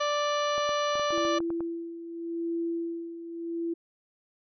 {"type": "harmonic tone", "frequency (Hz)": 587.3, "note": "D5", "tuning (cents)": 0, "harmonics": [1, 2, 3, 4, 5, 6, 7, 8, 10], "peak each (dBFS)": [-28, -29, -38, -42, -38, -42, -42, -49, -43], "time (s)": [0, 1.39], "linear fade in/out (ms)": 10}
{"type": "clicks", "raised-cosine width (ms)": 1, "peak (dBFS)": -26, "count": 10, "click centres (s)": [0.58, 0.692, 0.955, 0.996, 1.106, 1.178, 1.251, 1.404, 1.504, 1.606]}
{"type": "tone with tremolo", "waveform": "sine", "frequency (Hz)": 335.8, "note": "E4", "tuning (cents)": 32, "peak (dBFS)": -27, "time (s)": [1.12, 3.74], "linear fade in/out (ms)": 10, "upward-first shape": "sine", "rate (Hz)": 0.84, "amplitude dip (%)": 70}
{"effects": []}